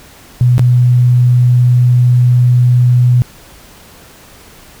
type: tone with dropouts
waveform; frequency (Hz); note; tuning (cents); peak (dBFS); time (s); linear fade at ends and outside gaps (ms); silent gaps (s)
sine; 123.47; B2; 0; -5; 0.41-3.22; 0; 0.581-0.594
effects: pink hiss -39 dBFS RMS until 4.8 s